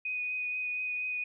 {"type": "tone with vibrato", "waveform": "sine", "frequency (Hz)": 2489, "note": "D#7", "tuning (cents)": 0, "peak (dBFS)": -31, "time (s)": [0.05, 1.24], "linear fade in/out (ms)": 5, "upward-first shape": "triangle", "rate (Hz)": 4.2, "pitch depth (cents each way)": 16, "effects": []}